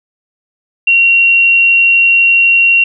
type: tone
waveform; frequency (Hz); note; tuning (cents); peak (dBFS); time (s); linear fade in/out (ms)
sine; 2746; F7; -30; -5; 0.87-2.84; 5
effects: none